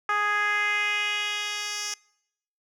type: tone with band-pass filter sweep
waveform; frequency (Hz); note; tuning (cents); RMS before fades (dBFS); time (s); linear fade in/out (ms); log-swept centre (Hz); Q
10% pulse; 415.3; G#4; 0; -27; 0.09-1.94; 2; 1300 to 5500; 2.3
effects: noise-tail reverb RT60 0.8 s tail -26 dB re dry